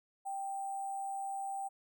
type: tone with sample-and-hold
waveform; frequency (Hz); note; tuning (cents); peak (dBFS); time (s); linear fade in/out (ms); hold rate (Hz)
sine; 784; G5; 0; -36; 0.25-1.69; 20; 8820
effects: none